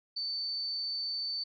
sine tone with amplitude modulation, 4537 Hz, C#8, 39 cents sharp, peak -30 dBFS, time 0.16-1.44 s, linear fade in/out 10 ms, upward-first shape sine, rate 237 Hz, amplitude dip 50%, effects none

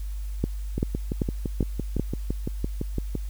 two click trains, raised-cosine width 3 ms, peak -14 / -10 dBFS, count 15 / 5, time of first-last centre 0.78-3.153 / 0.44-1.996 s, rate 5.9 / 2.57 Hz, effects added 50 Hz sine -29 dBFS peak until 3.29 s + white hiss -53 dBFS RMS until 3.29 s

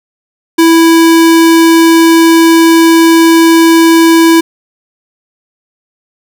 square tone, 329.6 Hz, E4, in tune, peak -3 dBFS, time 0.58-4.41 s, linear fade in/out 10 ms, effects none

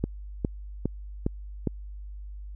click train, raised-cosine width 3 ms, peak -12 dBFS, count 5, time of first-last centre 0.04-1.673 s, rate 2.45 Hz, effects added 50 Hz sine -37 dBFS peak until 2.55 s

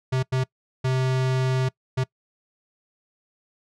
square tone bursts at uneven times, 130 Hz, C3, 11 cents flat, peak -21 dBFS, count 4, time 0.12-0.23 / 0.32-0.44 / 0.84-1.69 / 1.97-2.04 s, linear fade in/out 10 ms, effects noise-tail reverb RT60 0.1 s tail -23 dB re dry + low-pass 6000 Hz 12 dB/octave

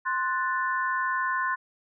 sine chord, F# diminished, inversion second, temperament equal, 1046.5 / 1480 / 1760 Hz, C6 / F#6 / A6, 0 / 0 / 0 cents, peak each -27 / -30 / -31 dBFS, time 0.05-1.56 s, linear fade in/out 20 ms, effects none

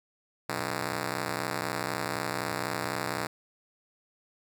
5% pulse ring-modulated tone, 155.56 Hz, D#3, in tune, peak -16 dBFS, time 0.49-3.27 s, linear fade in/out 5 ms, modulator 32 Hz, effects none

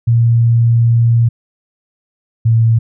sine tone pair in turn, 116.8 / 113.93 Hz, A#2 / A#2, +4 / -39 cents, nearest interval unison, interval 43 cents, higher first, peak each -7 dBFS, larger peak neither, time 0.07-1.29 / 2.45-2.79 s, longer first, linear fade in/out 10 ms, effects none

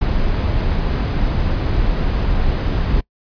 brown noise, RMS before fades -17 dBFS, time 0.01-3.01 s, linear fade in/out 10 ms, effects noise-tail reverb RT60 0.1 s tail -23 dB re dry + resampled to 11025 Hz

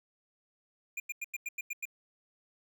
square tone bursts, 2409 Hz, D7, 43 cents sharp, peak -35 dBFS, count 8, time 0.97-1.854 s, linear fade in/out 5 ms, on 30 ms, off 92 ms, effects none

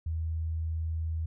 sine tone, 80.7 Hz, E2, 36 cents flat, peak -29 dBFS, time 0.06-1.26 s, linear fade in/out 5 ms, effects none

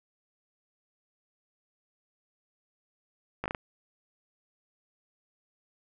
slowing click train, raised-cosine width 0.5 ms, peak -17 dBFS, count 5, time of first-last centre 3.44-3.548 s, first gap 17 ms, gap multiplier 1.32, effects none

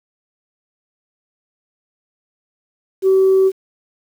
sine tone, 381.9 Hz, G4, 45 cents flat, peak -8 dBFS, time 3.02-3.52 s, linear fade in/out 50 ms, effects tanh soft clip ceiling -6 dBFS + 7-bit

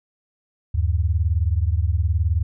sine beating tone pair, 76.2 / 95.2 Hz, D#2 / F#2, -36 / +50 cents, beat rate 19 Hz, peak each -19 / -21 dBFS, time 0.74-2.43 s, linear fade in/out 10 ms, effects none

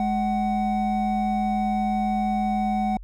triangle tone pair together, 210 / 749 Hz, G#3 / F#5, +19 / +21 cents, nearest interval octave + minor seventh, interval 2202 cents, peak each -22 dBFS, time 0-2.97 s, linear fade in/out 2 ms, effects added 45 Hz sine -37 dBFS peak until 3.03 s

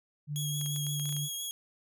sine tone with pitch glide, 147.5 to 146.23 Hz, D3 to D3, +8 to -7 cents, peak -32 dBFS, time 0.27-1.29 s, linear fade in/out 50 ms, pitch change -15 cents, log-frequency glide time 0.46-0.67 s
15% pulse tone with vibrato, 3308 Hz, G#7, 8 cents flat, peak -28 dBFS, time 0.36-1.51 s, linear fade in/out 0 ms, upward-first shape triangle, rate 5.8 Hz, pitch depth 25 cents each way
clicks, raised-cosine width 0.2 ms, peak -30 dBFS, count 9, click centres 0.613 / 0.661 / 0.762 / 0.867 / 0.997 / 1.056 / 1.092 / 1.126 / 1.166 s
effects none

